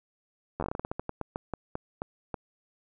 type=slowing click train; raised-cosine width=1 ms; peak=-18 dBFS; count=19; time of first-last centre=0.6-2.342 s; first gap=11 ms; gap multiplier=1.22; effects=none